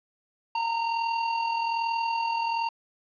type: tone with amplitude modulation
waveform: square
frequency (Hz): 920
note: A#5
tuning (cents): -23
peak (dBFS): -24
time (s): 0.55-2.69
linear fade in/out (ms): 5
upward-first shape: sine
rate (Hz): 41.2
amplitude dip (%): 45
effects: resampled to 11025 Hz + 9-bit